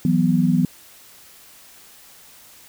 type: chord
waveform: sine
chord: E suspended second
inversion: none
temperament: equal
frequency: 164.81 / 185 / 246.9 Hz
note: E3 / F#3 / B3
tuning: 0 / 0 / 0 cents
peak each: -19 dBFS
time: 0.05-0.65 s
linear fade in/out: 2 ms
effects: white hiss -47 dBFS RMS until 2.68 s

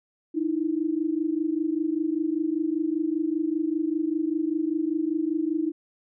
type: tone pair together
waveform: sine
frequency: 304.5 / 329.6 Hz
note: D#4 / E4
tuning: -37 / 0 cents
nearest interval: minor second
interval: 137 cents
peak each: -26 dBFS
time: 0.34-5.72 s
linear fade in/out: 20 ms
effects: none

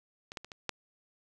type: clicks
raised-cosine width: 0.2 ms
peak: -25 / -20 / -28 / -27 / -14 dBFS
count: 5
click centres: 0.319 / 0.372 / 0.446 / 0.518 / 0.693 s
effects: none

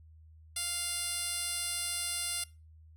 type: tone with band-pass filter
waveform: 10% pulse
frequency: 698.5 Hz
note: F5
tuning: in tune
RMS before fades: -35 dBFS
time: 0.56-2.44 s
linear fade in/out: 5 ms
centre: 8500 Hz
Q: 2
effects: noise-tail reverb RT60 0.3 s tail -22 dB re dry + added 79 Hz sine -53 dBFS peak until 2.96 s

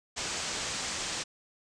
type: low-pass noise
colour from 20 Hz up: white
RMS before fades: -35 dBFS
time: 0.16-1.24 s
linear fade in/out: 20 ms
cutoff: 8000 Hz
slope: 48 dB/octave
effects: resampled to 22050 Hz

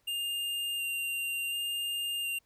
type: tone with vibrato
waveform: square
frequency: 2794 Hz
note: F7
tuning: in tune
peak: -32 dBFS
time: 0.07-2.39 s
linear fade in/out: 10 ms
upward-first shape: square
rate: 0.69 Hz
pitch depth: 10 cents each way
effects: pink hiss -72 dBFS RMS until 2.45 s

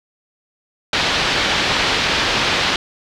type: low-pass noise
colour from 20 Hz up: white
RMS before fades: -18 dBFS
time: 0.93-2.76 s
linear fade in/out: 2 ms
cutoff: 4300 Hz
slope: 24 dB/octave
effects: none

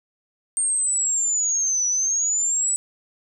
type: linear two-way sweep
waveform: sine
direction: down then up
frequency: 8710 to 5870 to 7970 Hz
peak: -19 dBFS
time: 0.57-2.76 s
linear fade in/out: 0 ms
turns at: 1.87 s
effects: none

